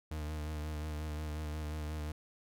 40% pulse tone with vibrato, 76.4 Hz, D#2, 31 cents flat, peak -36 dBFS, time 0.11-2.12 s, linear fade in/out 5 ms, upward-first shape sine, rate 5.6 Hz, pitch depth 31 cents each way, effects none

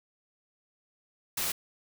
white noise, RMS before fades -31 dBFS, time 1.37-1.52 s, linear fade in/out 5 ms, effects none

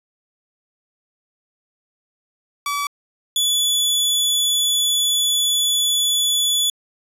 sawtooth tone pair in turn, 1147 / 3437 Hz, D6 / A7, -41 / -41 cents, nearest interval octave + perfect fifth, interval 1900 cents, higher second, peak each -17 / -13 dBFS, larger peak second, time 2.66-2.87 / 3.36-6.7 s, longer second, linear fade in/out 2 ms, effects resampled to 32000 Hz

